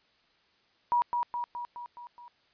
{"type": "tone with echo", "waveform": "sine", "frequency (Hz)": 962, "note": "B5", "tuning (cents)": -46, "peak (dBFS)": -22, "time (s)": [0.92, 1.02], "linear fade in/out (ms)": 0, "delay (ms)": 210, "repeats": 6, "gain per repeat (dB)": -4, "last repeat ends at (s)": 2.28, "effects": ["white hiss -67 dBFS RMS until 2.53 s", "resampled to 11025 Hz"]}